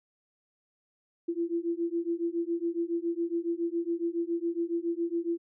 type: beating tone pair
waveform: sine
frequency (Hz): 335.2 / 342.4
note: E4 / F4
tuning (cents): +29 / -34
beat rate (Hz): 7.2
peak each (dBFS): -31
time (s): 1.28-5.38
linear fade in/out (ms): 10
effects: none